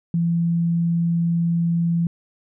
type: tone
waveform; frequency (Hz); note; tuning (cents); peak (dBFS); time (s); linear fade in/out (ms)
sine; 169; E3; +43; -17; 0.14-2.07; 2
effects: none